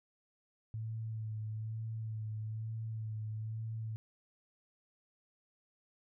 sine tone with vibrato, 110 Hz, A2, in tune, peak -37 dBFS, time 0.74-3.96 s, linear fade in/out 0 ms, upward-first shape sine, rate 1.1 Hz, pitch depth 28 cents each way, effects none

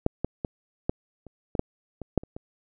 clicks, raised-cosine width 2 ms, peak -7 / -12 / -15 / -10 / -30 / -16 / -8 / -22 / -7 / -27 / -23 dBFS, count 11, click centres 0.064 / 0.246 / 0.448 / 0.895 / 1.267 / 1.552 / 1.594 / 2.017 / 2.177 / 2.235 / 2.365 s, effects none

